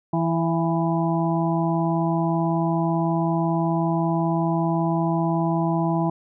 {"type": "harmonic tone with a mistuned harmonic", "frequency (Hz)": 165.3, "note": "E3", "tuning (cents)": 5, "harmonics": [1, 2, 4, 5, 6], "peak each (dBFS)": [-22, -25, -28, -29, -30], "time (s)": [0.13, 6.1], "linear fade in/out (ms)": 5, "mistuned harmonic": 4, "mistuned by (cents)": 24, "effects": []}